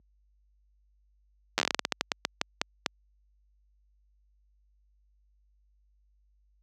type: slowing click train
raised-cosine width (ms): 0.2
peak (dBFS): -7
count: 18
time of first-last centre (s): 1.58-2.862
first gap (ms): 9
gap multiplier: 1.23
effects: added 50 Hz sine -40 dBFS peak until 6.62 s + high-pass 200 Hz 12 dB/octave